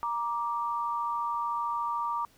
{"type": "tone pair together", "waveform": "sine", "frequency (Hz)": [941.1, 1174.7], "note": ["A#5", "D6"], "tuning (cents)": [16, 0], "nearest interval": "major third", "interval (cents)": 384, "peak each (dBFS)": [-31, -31], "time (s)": [0.03, 2.25], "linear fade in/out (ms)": 0, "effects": ["pink hiss -62 dBFS RMS until 2.37 s"]}